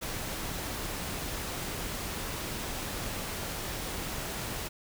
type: noise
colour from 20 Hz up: pink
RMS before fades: -36 dBFS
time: 0.01-4.69 s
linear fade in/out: 20 ms
effects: none